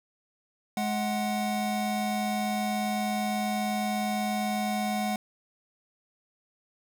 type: tone pair together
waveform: square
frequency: 210.6 / 740 Hz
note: G#3 / F#5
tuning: +24 / 0 cents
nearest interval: octave + minor seventh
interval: 2176 cents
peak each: -30 / -31 dBFS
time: 0.77-5.16 s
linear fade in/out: 2 ms
effects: none